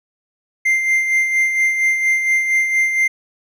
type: tone with tremolo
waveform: triangle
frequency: 2093 Hz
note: C7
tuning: in tune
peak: -10 dBFS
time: 0.65-3.08 s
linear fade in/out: 10 ms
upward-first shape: sine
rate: 4.3 Hz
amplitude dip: 50%
effects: none